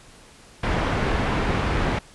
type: low-pass noise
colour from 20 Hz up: pink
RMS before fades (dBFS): -23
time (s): 0.63-1.99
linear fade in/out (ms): 5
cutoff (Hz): 2200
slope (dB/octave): 12
effects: pink hiss -49 dBFS RMS until 2.14 s + resampled to 24000 Hz